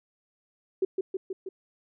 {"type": "tone with echo", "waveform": "sine", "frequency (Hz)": 379.6, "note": "F#4", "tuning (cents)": 44, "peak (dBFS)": -21, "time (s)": [0.82, 0.85], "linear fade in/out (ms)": 5, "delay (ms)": 160, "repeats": 4, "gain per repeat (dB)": -3, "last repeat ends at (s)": 1.49, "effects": []}